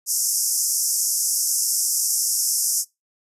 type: band-pass noise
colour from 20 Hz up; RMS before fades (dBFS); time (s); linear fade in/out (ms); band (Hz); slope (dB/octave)
pink; -22; 0.06-2.85; 50; 5200 to 13000; 96
effects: noise-tail reverb RT60 0.2 s tail -22 dB re dry